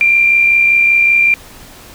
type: tone with amplitude modulation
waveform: sine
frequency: 2376 Hz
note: D7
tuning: 20 cents sharp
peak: -5 dBFS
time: 0.01-1.34 s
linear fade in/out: 0 ms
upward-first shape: sine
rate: 65.2 Hz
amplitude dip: 40%
effects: pink hiss -37 dBFS RMS until 1.94 s

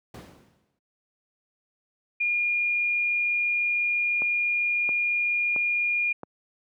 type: noise with exponential decay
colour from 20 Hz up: brown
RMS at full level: -33 dBFS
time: 0.14-0.79 s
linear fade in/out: 5 ms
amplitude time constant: 140 ms
type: tone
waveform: sine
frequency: 2422 Hz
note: D#7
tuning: 47 cents flat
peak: -22 dBFS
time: 2.2-6.13 s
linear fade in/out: 10 ms
type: click train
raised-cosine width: 1 ms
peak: -22 dBFS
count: 4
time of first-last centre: 4.22-6.233 s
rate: 1.49 Hz
effects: high-pass 150 Hz 12 dB/octave

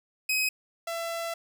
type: tone pair in turn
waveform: sawtooth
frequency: 2531 / 670.4 Hz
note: D#7 / E5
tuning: +29 / +29 cents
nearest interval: octave + major seventh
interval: 2300 cents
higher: first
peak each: -21 / -27 dBFS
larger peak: first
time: 0.29-0.49 / 0.87-1.34 s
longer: second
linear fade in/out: 5 ms
effects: none

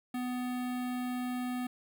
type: tone with notch filter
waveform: square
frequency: 249.1 Hz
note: B3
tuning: 15 cents sharp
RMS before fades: -35 dBFS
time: 0.14-1.67 s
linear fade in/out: 5 ms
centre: 5700 Hz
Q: 1.1
effects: 11-bit

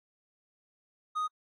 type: tone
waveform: triangle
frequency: 1244.5 Hz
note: D#6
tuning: in tune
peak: -27 dBFS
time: 1.15-1.28 s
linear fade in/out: 20 ms
effects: AAC 32 kbps

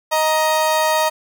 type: tone pair together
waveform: 35% pulse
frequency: 626 / 937.9 Hz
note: D#5 / A#5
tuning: +10 / +10 cents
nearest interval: perfect fifth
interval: 700 cents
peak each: -16 dBFS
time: 0.11-1.1 s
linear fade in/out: 20 ms
effects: none

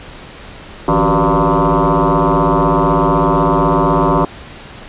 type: tone with frequency modulation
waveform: sine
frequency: 370 Hz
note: F#4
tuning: in tune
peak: -9 dBFS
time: 0.88-4.25 s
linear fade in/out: 2 ms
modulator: 108 Hz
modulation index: 7.3
effects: pink hiss -34 dBFS RMS until 4.88 s + resampled to 8000 Hz

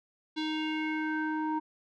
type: tone with low-pass filter sweep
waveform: square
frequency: 311.1 Hz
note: D#4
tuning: in tune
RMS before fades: -32 dBFS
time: 0.36-1.6 s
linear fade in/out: 20 ms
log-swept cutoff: 3900 to 1000 Hz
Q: 3.7
effects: none

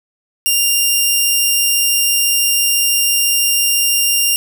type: tone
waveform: 10% pulse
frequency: 2794 Hz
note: F7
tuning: in tune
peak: -3 dBFS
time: 0.46-4.36 s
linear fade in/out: 0 ms
effects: 7-bit

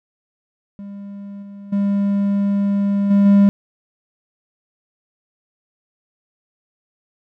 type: tone with level steps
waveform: triangle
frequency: 200.4 Hz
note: G3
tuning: 38 cents sharp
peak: -28 / -31 / -13 / -8 / -6 dBFS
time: 0.79-3.49 s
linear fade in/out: 0 ms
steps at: 1.42 / 1.72 / 3.1 / 3.25 s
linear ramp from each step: 10 ms
effects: none

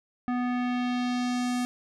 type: tone with low-pass filter sweep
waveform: square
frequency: 246.9 Hz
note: B3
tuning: in tune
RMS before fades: -28 dBFS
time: 0.28-1.65 s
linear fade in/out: 0 ms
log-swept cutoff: 1500 to 9800 Hz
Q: 1.2
effects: none

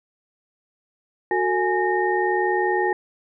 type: tone cluster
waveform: sine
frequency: 367.2 / 447.3 / 836 / 1839 Hz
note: F#4 / A4 / G#5 / A#6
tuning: -13 / +28 / +11 / -24 cents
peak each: -22 / -27 / -23 / -26 dBFS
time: 1.31-2.93 s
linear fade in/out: 2 ms
effects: none

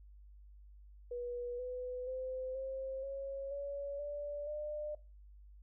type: tone with pitch steps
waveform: sine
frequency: 485.7 / 500.5 / 515.8 / 531.5 / 547.7 / 564.4 / 581.6 / 599.4 Hz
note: B4 / B4 / C5 / C5 / C#5 / C#5 / D5 / D5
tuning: -29 / +23 / -25 / +27 / -21 / +31 / -17 / +35 cents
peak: -38 dBFS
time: 1.11-4.95 s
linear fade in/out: 5 ms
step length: 480 ms
effects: noise-tail reverb RT60 0.3 s tail -18 dB re dry + added 50 Hz sine -54 dBFS peak until 5.62 s

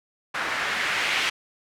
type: noise with low-pass filter sweep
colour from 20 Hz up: blue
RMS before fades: -26 dBFS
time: 0.34-1.3 s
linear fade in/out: 10 ms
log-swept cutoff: 1500 to 2500 Hz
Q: 1.6
effects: none

